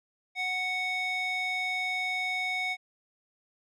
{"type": "tone with band-pass filter", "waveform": "square", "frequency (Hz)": 740, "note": "F#5", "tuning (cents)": 0, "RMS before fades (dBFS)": -31, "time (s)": [0.35, 2.77], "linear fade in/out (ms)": 50, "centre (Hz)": 2500, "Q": 2.4, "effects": []}